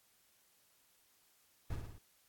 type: noise with echo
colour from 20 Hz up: brown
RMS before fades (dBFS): -38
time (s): 1.7-1.76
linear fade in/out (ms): 5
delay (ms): 56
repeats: 4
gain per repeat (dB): -4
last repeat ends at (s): 1.984
effects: white hiss -71 dBFS RMS until 2.28 s + AAC 64 kbps